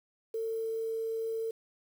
sine tone with quantisation, 449.6 Hz, A4, 37 cents sharp, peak -31 dBFS, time 0.34-1.51 s, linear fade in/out 5 ms, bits 9, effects none

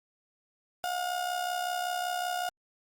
35% pulse tone with amplitude modulation, 717 Hz, F5, 45 cents sharp, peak -26 dBFS, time 0.84-2.49 s, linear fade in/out 0 ms, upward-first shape sine, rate 65.3 Hz, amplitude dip 55%, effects Opus 48 kbps

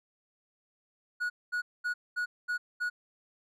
triangle tone bursts, 1458 Hz, F#6, 26 cents flat, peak -27 dBFS, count 6, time 1.2-2.9 s, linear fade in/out 20 ms, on 100 ms, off 220 ms, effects none

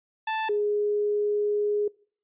sawtooth / sine tone pair in turn, 880 / 415.3 Hz, A5 / G#4, 0 / 0 cents, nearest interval octave + minor second, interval 1300 cents, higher first, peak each -22 dBFS, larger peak neither, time 0.27-0.49 / 0.49-1.88 s, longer second, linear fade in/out 5 ms, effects noise-tail reverb RT60 0.5 s tail -24 dB re dry + resampled to 8000 Hz

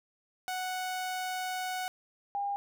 sawtooth / sine tone pair in turn, 740 / 805.6 Hz, F#5 / G5, 0 / +47 cents, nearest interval minor second, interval 147 cents, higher second, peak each -29 / -30 dBFS, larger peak first, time 0.48-1.88 / 2.35-2.56 s, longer first, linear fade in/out 0 ms, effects none

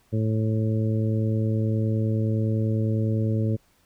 harmonic tone, 109.8 Hz, A2, 3 cents flat, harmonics 1 / 2 / 3 / 4 / 5, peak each -22 / -28 / -32 / -34 / -36 dBFS, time 0.12-3.57 s, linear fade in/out 20 ms, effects pink hiss -63 dBFS RMS until 3.85 s

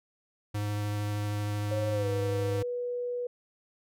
square tone with vibrato, 103.83 Hz, G#2, in tune, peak -30 dBFS, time 0.54-2.63 s, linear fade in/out 10 ms, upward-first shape triangle, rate 13 Hz, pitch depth 11 cents each way
sine tone with pitch glide, 539 to 488.6 Hz, C#5 to B4, -49 to -19 cents, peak -30 dBFS, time 1.71-3.27 s, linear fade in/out 5 ms, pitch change -170 cents, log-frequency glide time 1.91-2.08 s
effects none

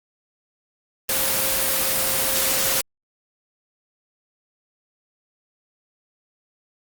sine tone in noise, 532 Hz, C5, 29 cents sharp, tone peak -32 dBFS, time 1.09-2.81 s, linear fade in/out 2 ms, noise white, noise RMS -21 dBFS, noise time 1.09-2.81 s, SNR -14 dB, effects Opus 24 kbps

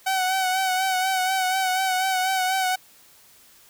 sawtooth tone with vibrato, 752 Hz, F#5, 28 cents sharp, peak -17 dBFS, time 0.06-2.76 s, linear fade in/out 10 ms, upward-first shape sine, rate 4.1 Hz, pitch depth 37 cents each way, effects white hiss -53 dBFS RMS until 3.69 s

